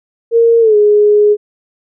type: tone with pitch glide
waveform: sine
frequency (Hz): 462.7 to 417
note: A#4 to G#4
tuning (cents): -13 to +7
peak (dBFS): -5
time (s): 0.31-1.37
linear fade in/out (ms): 50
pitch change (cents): -180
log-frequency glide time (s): 0.6-0.76
effects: none